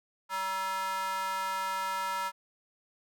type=tone with high-pass filter; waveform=square; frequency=190.5 Hz; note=G3; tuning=49 cents flat; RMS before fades=-33 dBFS; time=0.29-2.32 s; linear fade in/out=50 ms; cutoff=1100 Hz; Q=7; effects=none